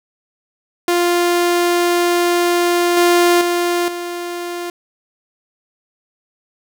sawtooth tone with level steps, 349.2 Hz, F4, in tune, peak -9 / -6 / -11 / -19 dBFS, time 0.88-4.7 s, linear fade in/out 2 ms, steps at 2.97 / 3.41 / 3.88 s, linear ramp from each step 2 ms, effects none

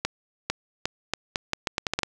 accelerating click train, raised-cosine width 0.2 ms, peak -7 dBFS, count 12, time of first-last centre 0.05-2.033 s, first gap 450 ms, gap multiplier 0.79, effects none

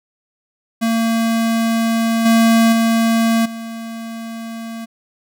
square tone with level steps, 227.5 Hz, A#3, 42 cents flat, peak -15 / -10 / -13 / -27 dBFS, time 0.81-4.86 s, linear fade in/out 20 ms, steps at 2.25 / 2.72 / 3.45 s, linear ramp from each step 10 ms, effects none

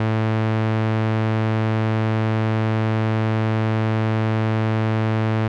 sawtooth tone with low-pass filter, 110 Hz, A2, in tune, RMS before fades -20 dBFS, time 0-5.48 s, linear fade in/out 5 ms, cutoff 2500 Hz, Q 0.81, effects none

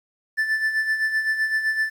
triangle tone with tremolo, 1759 Hz, A6, 1 cent flat, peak -16 dBFS, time 0.37-1.9 s, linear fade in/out 20 ms, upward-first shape sine, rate 7.8 Hz, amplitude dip 60%, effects 9-bit

